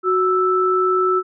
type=tone pair together; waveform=sine; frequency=370 / 1318.5 Hz; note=F#4 / E6; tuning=0 / 0 cents; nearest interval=octave + minor seventh; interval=2200 cents; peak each=-17 dBFS; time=0.03-1.23 s; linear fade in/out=50 ms; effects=none